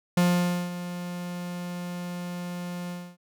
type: tone with ADSR envelope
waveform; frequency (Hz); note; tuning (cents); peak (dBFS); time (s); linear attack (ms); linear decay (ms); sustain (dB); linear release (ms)
45% pulse; 176.5; F3; +19; -18; 0.17-3.17; 5; 520; -14; 270
effects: none